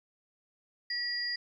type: tone pair together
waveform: sine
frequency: 1924 / 4838 Hz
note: B6 / D#8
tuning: -46 / -49 cents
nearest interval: octave + major third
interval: 1597 cents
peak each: -35 / -33 dBFS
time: 0.9-1.36 s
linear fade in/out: 5 ms
effects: 11-bit